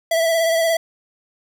square tone with vibrato, 659.3 Hz, E5, in tune, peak -16 dBFS, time 0.11-0.77 s, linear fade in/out 5 ms, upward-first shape sine, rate 17 Hz, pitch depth 28 cents each way, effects none

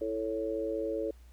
sine chord, A major, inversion second, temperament equal, 329.6 / 440 / 554.4 Hz, E4 / A4 / C#5, 0 / 0 / 0 cents, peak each -36 / -34 / -35 dBFS, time 0.01-1.11 s, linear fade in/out 5 ms, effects added 60 Hz sine -51 dBFS peak until 1.32 s + pink hiss -66 dBFS RMS until 1.32 s

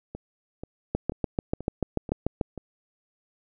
two click trains, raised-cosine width 2 ms, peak -22 / -11 dBFS, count 6 / 11, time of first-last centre 0.15-2.577 / 0.95-2.412 s, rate 2.06 / 6.84 Hz, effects none

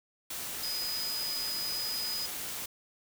sine tone in noise, 4978 Hz, D#8, in tune, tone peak -33 dBFS, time 0.63-2.26 s, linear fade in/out 5 ms, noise white, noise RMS -38 dBFS, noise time 0.3-2.66 s, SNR +2 dB, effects none

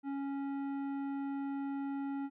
triangle tone with tanh clipping, 277.2 Hz, C#4, in tune, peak -37 dBFS, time 0.03-2.3 s, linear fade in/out 50 ms, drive 16 dB, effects none

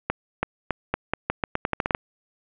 accelerating click train, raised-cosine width 0.5 ms, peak -7 dBFS, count 14, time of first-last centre 0.1-1.949 s, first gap 330 ms, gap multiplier 0.84, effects resampled to 8000 Hz + 8-bit

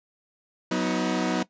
sawtooth chord, B major, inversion second, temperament equal with one note detuned, 185 / 246.9 / 316.7 Hz, F#3 / B3 / D#4, 0 / 0 / +31 cents, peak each -24 dBFS, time 0.71-1.43 s, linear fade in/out 5 ms, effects noise-tail reverb RT60 0.1 s tail -18 dB re dry + resampled to 16000 Hz

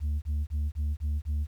sine tone bursts, 74.2 Hz, D2, 18 cents sharp, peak -23 dBFS, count 6, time 0-1.47 s, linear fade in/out 50 ms, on 220 ms, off 30 ms, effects tanh soft clip ceiling -25 dBFS + 10-bit

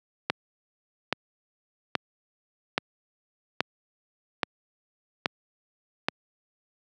click train, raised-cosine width 0.3 ms, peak -6 dBFS, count 8, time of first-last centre 0.3-6.085 s, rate 1.21 Hz, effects high-pass 150 Hz 12 dB/octave

